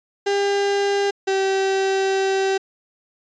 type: tone pair in turn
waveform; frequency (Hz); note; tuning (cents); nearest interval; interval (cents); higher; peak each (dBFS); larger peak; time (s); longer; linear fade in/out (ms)
35% pulse; 400.9 / 386.2; G4 / G4; +39 / -26; minor second; 65; first; -16; neither; 0.26-1.11 / 1.27-2.58; second; 10
effects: resampled to 16000 Hz